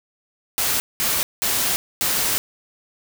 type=noise bursts at uneven times; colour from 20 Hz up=white; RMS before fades=-21 dBFS; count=4; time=0.58-0.8 / 1-1.23 / 1.42-1.76 / 2.01-2.38 s; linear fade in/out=0 ms; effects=none